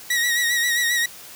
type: tone with vibrato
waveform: sawtooth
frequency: 1906 Hz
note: A#6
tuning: 38 cents sharp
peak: -15 dBFS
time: 0.1-1.06 s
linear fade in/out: 5 ms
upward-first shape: sine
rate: 7.5 Hz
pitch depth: 47 cents each way
effects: white hiss -41 dBFS RMS until 1.35 s + high-pass 60 Hz 12 dB/octave